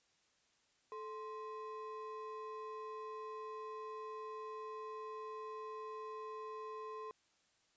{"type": "ring-modulated tone", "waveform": "triangle", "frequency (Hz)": 740, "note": "F#5", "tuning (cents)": 0, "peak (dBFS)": -39, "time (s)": [0.92, 7.11], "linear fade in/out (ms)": 0, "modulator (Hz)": 305, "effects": ["white hiss -75 dBFS RMS until 7.76 s", "resampled to 16000 Hz"]}